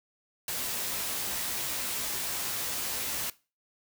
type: noise with comb filter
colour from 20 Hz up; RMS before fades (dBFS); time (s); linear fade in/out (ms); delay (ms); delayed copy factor
white; -33; 0.48-3.3; 2; 16; +0.55
effects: noise-tail reverb RT60 0.3 s tail -19 dB re dry